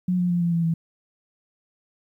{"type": "tone with pitch steps", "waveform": "sine", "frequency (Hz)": [181.2, 177.78, 174.42, 171.13, 167.9, 164.73], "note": ["F#3", "F3", "F3", "F3", "E3", "E3"], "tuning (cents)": [-36, 31, -2, -35, 32, -1], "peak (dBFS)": -19, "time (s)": [0.08, 0.74], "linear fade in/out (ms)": 5, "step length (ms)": 110, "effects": ["10-bit"]}